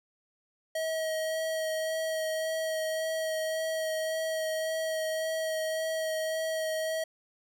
square tone with vibrato, 637 Hz, D#5, 41 cents sharp, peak -30 dBFS, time 0.75-7.04 s, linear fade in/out 5 ms, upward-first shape sine, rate 1.8 Hz, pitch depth 12 cents each way, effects none

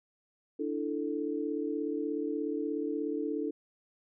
sine chord, D suspended second, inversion none, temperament just, 293.7 / 330.4 / 440.5 Hz, D4 / E4 / A4, 0 / +4 / +2 cents, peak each -34 / -36 / -35 dBFS, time 0.59-3.51 s, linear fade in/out 10 ms, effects none

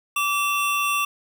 square tone pair together, 1157.7 / 2700 Hz, D6 / E7, -25 / +41 cents, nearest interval octave + minor third, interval 1466 cents, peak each -24 dBFS, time 0.16-1.05 s, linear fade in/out 5 ms, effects none

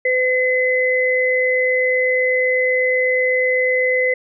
sine tone pair together, 507.7 / 2032 Hz, B4 / B6, +48 / +49 cents, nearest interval 2 octaves, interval 2401 cents, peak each -17 dBFS, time 0.05-4.14 s, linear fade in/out 5 ms, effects none

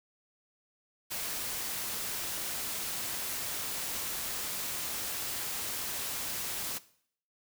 white noise, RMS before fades -36 dBFS, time 1.1-6.79 s, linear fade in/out 20 ms, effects noise-tail reverb RT60 0.6 s tail -18 dB re dry

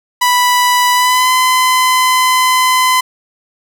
sawtooth tone with pitch glide, 987 to 1020 Hz, B5 to C6, -1 to -44 cents, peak -5 dBFS, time 0.21-3.01 s, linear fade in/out 10 ms, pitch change +57 cents, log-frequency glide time 0.93-1.31 s, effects none

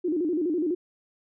sine tone with vibrato, 329.6 Hz, E4, in tune, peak -23 dBFS, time 0.04-0.75 s, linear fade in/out 10 ms, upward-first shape square, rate 12 Hz, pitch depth 140 cents each way, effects none

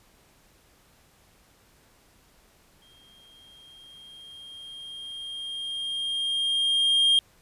triangle tone with exponential growth, 3217 Hz, G7, 44 cents sharp, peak -15 dBFS, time 2.82-7.19 s, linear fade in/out 1 ms, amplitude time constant 950 ms, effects pink hiss -60 dBFS RMS until 7.41 s + resampled to 32000 Hz

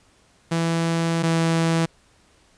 sawtooth tone pair in turn, 166 / 164.66 Hz, E3 / E3, +12 / -2 cents, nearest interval unison, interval 14 cents, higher first, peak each -16 / -14 dBFS, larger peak second, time 0.51-1.23 / 1.23-1.86 s, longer first, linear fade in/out 10 ms, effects pink hiss -58 dBFS RMS until 2.57 s + resampled to 22050 Hz

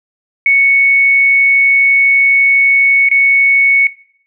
sine tone with dropouts, 2217 Hz, C#7, in tune, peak -6 dBFS, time 0.46-3.87 s, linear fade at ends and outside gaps 2 ms, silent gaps 3.088-3.113 s, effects noise-tail reverb RT60 0.6 s tail -20 dB re dry

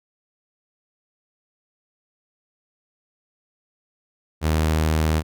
sawtooth tone, 78.5 Hz, D#2, 16 cents sharp, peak -14 dBFS, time 4.41-5.23 s, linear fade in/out 50 ms, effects none

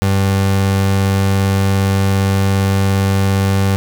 30% pulse tone, 97.4 Hz, G2, 11 cents flat, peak -9 dBFS, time 0.02-3.76 s, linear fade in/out 0 ms, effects none

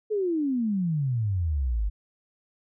sine exponential sweep, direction down, 440 to 48 Hz, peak -23 dBFS, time 0.1-1.9 s, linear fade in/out 20 ms, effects none

